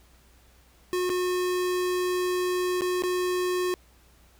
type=tone with dropouts; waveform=square; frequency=362.2 Hz; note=F#4; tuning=37 cents flat; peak=-25 dBFS; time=0.93-3.74 s; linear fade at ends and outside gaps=0 ms; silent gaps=1.094-1.1 / 2.809-2.819 / 3.022-3.036 s; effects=added 60 Hz sine -57 dBFS peak until 4.39 s + pink hiss -60 dBFS RMS until 4.39 s